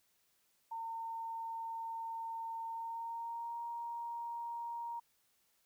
sine tone with pitch glide, 910 to 937.2 Hz, A#5 to A#5, -42 to +9 cents, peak -39 dBFS, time 0.71-5 s, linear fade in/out 10 ms, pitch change +51 cents, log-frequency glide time 2.67-3.61 s, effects white hiss -75 dBFS RMS until 5.65 s

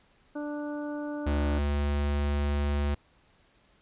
harmonic tone, 294.8 Hz, D4, 7 cents sharp, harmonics 1 / 2 / 3 / 4 / 5, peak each -33 / -38 / -45 / -49 / -46 dBFS, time 0.35-1.59 s, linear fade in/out 10 ms
square tone, 72.2 Hz, D2, 29 cents flat, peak -26 dBFS, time 1.26-2.95 s, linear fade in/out 10 ms
effects pink hiss -64 dBFS RMS until 3.81 s + resampled to 8000 Hz

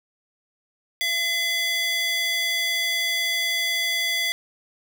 square tone with high-pass filter, 678 Hz, E5, 49 cents sharp, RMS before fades -24 dBFS, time 1.01-4.32 s, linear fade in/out 0 ms, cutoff 2600 Hz, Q 4.8, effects none

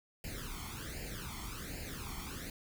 pink noise with flanger, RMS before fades -43 dBFS, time 0.24-2.5 s, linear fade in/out 2 ms, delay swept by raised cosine 0.42 to 0.93 ms, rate 1.3 Hz, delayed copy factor +0.8, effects none

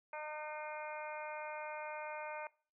harmonic tone, 304.1 Hz, D#4, 40 cents flat, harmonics 2 / 3 / 4 / 5 / 6 / 7 / 8, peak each -46 / -45 / -53 / -51 / -61 / -52 / -52 dBFS, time 0.13-2.47 s, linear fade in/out 2 ms, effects noise-tail reverb RT60 0.4 s tail -22 dB re dry

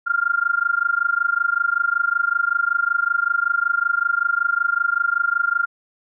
sine tone with amplitude modulation, 1396.9 Hz, F6, in tune, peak -13 dBFS, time 0.06-5.66 s, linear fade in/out 20 ms, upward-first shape sine, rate 25.3 Hz, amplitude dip 95%, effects none

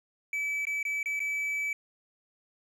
triangle tone with dropouts, 2300 Hz, D7, 37 cents flat, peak -27 dBFS, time 0.33-1.73 s, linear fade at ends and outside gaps 2 ms, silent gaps 0.653-0.669 / 0.829-0.851 / 1.03-1.058 / 1.194-1.202 s, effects none

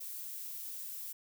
violet noise, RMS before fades -43 dBFS, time 0-1.13 s, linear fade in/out 10 ms, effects none

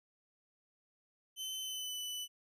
sawtooth tone with pitch glide, 3058 to 2986 Hz, G7 to F#7, -44 to +15 cents, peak -36 dBFS, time 1.36-2.28 s, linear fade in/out 50 ms, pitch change -41 cents, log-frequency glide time 1.61-1.99 s, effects none

